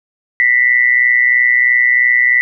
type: tone with amplitude modulation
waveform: sine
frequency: 1975.5 Hz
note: B6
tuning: in tune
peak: -5 dBFS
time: 0.4-2.41 s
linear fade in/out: 0 ms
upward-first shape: sine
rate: 123 Hz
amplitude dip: 70%
effects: none